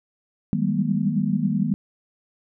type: tone cluster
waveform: sine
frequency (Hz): 156.8 / 190.4 / 197.9 / 208.8 / 239.9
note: D#3 / F#3 / G3 / G#3 / A#3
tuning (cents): +14 / +50 / +17 / +10 / +50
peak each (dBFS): -26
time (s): 0.53-1.74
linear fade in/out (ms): 0
effects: none